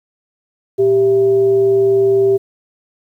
sine tone with frequency modulation, 392 Hz, G4, in tune, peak -9 dBFS, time 0.78-2.38 s, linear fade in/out 20 ms, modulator 276 Hz, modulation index 0.25, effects 8-bit

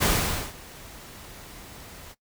pink noise with ADSR envelope, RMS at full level -21 dBFS, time 0-2.15 s, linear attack 28 ms, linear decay 490 ms, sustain -23 dB, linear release 39 ms, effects noise-tail reverb RT60 0.1 s tail -18 dB re dry

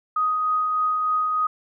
sine tone with tremolo, 1250 Hz, D#6, 8 cents sharp, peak -18 dBFS, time 0.16-1.47 s, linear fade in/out 5 ms, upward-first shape triangle, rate 3.3 Hz, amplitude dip 30%, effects none

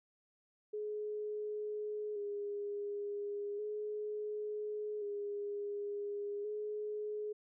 sine tone with vibrato, 415.3 Hz, G#4, in tune, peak -37 dBFS, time 0.73-7.33 s, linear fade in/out 10 ms, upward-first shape square, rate 0.35 Hz, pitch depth 27 cents each way, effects none

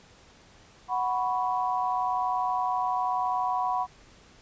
sine chord, F# suspended fourth, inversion none, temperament equal, 740 / 987.8 / 1108.7 Hz, F#5 / B5 / C#6, 0 / 0 / 0 cents, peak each -28 / -28 / -33 dBFS, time 0.88-3.87 s, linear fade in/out 50 ms, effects pink hiss -55 dBFS RMS until 4.41 s + resampled to 16000 Hz

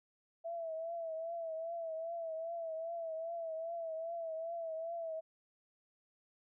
sine tone with vibrato, 659.3 Hz, E5, in tune, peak -38 dBFS, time 0.44-5.21 s, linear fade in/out 20 ms, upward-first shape triangle, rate 2.5 Hz, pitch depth 66 cents each way, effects none

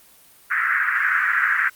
pink band-pass noise, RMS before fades -20 dBFS, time 0.5-1.7 s, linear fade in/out 20 ms, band 1400 to 1900 Hz, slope 48 dB/octave, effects white hiss -51 dBFS RMS until 1.75 s + Opus 32 kbps

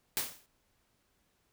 white noise with exponential decay, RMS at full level -29 dBFS, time 0.17-0.46 s, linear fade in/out 0 ms, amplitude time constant 61 ms, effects pink hiss -74 dBFS RMS until 1.52 s

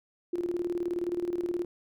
sine tone with tremolo, 349.2 Hz, F4, in tune, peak -26 dBFS, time 0.33-1.65 s, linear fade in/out 5 ms, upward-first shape square, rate 19 Hz, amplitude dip 65%, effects none

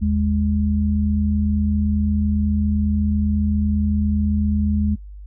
sine tone pair together, 77.78 / 207.9 Hz, D#2 / G#3, 0 / +2 cents, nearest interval octave + perfect fourth, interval 1702 cents, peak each -19 dBFS, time 0.01-4.96 s, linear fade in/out 20 ms, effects noise-tail reverb RT60 0.1 s tail -25 dB re dry + added 50 Hz sine -34 dBFS peak until 5.26 s

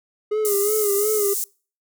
triangle tone with vibrato, 415.3 Hz, G#4, in tune, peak -17 dBFS, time 0.31-1.34 s, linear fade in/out 10 ms, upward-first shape sine, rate 2.8 Hz, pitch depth 71 cents each way
pink high-pass noise, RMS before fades -25 dBFS, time 0.45-1.44 s, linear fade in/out 0 ms, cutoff 7100 Hz, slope 24 dB/octave
effects noise-tail reverb RT60 0.4 s tail -25 dB re dry

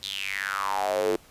square tone with high-pass filter sweep, 49 Hz, G1, in tune, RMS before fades -28 dBFS, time 0.03-1.16 s, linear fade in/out 0 ms, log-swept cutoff 3900 to 370 Hz, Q 6.8, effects pink hiss -54 dBFS RMS until 1.3 s + resampled to 32000 Hz

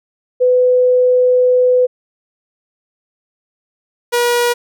sine / sawtooth tone pair in turn, 501 / 480.9 Hz, B4 / B4, +25 / -46 cents, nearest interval minor second, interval 71 cents, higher first, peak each -8 dBFS, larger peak neither, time 0.4-1.87 / 4.12-4.54 s, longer first, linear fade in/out 20 ms, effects none

